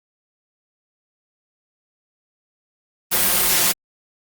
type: noise with comb filter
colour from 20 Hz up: white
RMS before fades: -17 dBFS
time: 3.11-3.73 s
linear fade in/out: 20 ms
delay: 5.6 ms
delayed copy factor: +0.8
effects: Opus 32 kbps